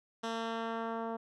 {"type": "tone with low-pass filter sweep", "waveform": "10% pulse", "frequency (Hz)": 227.5, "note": "A#3", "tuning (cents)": -42, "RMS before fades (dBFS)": -37, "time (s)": [0.23, 1.17], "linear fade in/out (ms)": 10, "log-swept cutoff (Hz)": [5900, 860], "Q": 0.88, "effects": []}